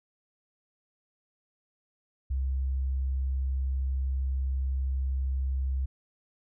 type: tone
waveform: sine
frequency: 66.2 Hz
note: C2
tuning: 21 cents sharp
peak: -26 dBFS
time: 2.3-5.86 s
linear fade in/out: 10 ms
effects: none